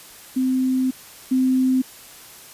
sine tone pair in turn, 258.8 / 258.8 Hz, C4 / C4, -19 / -19 cents, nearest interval unison, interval 0 cents, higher neither, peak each -17 / -15 dBFS, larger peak second, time 0.36-0.91 / 1.31-1.82 s, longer first, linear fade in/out 10 ms, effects white hiss -43 dBFS RMS until 2.53 s + resampled to 32000 Hz

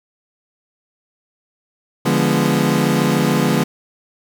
30% pulse chord, D diminished seventh, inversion none, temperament equal with one note detuned, 146.83 / 173.61 / 207.7 / 246.9 Hz, D3 / F3 / Ab3 / Cb4, 0 / -10 / 0 / 0 cents, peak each -17 dBFS, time 2.05-3.64 s, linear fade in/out 10 ms, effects none

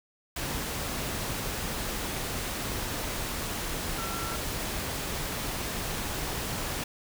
sine tone in noise, 1351 Hz, E6, 42 cents sharp, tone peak -37 dBFS, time 3.98-4.36 s, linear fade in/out 5 ms, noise pink, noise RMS -33 dBFS, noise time 0.36-6.84 s, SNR -7 dB, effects none

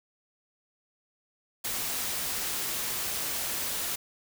white noise, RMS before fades -32 dBFS, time 1.64-3.96 s, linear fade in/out 10 ms, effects none

